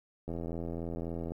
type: click train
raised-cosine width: 2 ms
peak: -25 dBFS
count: 88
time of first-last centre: 0.28-1.319 s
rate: 83.7 Hz
effects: 11-bit